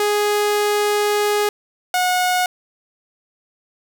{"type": "tone pair in turn", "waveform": "sawtooth", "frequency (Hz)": [415.3, 727.9], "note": ["G#4", "F#5"], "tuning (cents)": [0, -29], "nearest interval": "minor seventh", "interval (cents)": 971, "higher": "second", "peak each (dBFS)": -12, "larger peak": "neither", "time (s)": [[0, 1.49], [1.94, 2.46]], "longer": "first", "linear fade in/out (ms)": 2, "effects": []}